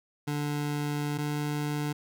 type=tone pair in turn; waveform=25% pulse; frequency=146.83 / 147.85 Hz; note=D3 / D3; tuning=0 / +12 cents; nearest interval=unison; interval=12 cents; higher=second; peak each=-25 dBFS; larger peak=neither; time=0.27-1.18 / 1.18-1.93 s; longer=first; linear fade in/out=10 ms; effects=none